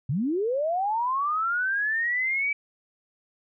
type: linear sweep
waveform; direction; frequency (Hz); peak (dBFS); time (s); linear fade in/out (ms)
sine; up; 116.5 to 2311; -23; 0.09-2.53; 5
effects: none